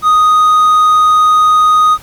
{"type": "tone", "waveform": "triangle", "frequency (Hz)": 1244.5, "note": "D#6", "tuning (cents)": 0, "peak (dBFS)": -3, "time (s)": [0.02, 1.98], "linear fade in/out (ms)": 50, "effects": ["pink hiss -37 dBFS RMS until 2.02 s", "MP3 96 kbps"]}